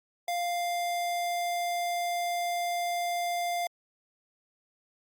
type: tone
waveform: square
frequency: 698.5 Hz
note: F5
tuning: in tune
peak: -29 dBFS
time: 0.28-3.67 s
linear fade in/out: 2 ms
effects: Opus 48 kbps